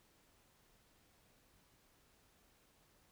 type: silence
effects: pink hiss -71 dBFS RMS until 3.11 s